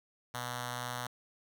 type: tone with notch filter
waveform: 5% pulse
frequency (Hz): 122.8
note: B2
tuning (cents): -9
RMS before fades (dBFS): -39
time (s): 0.34-1.07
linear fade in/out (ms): 5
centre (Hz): 350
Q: 0.63
effects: 10-bit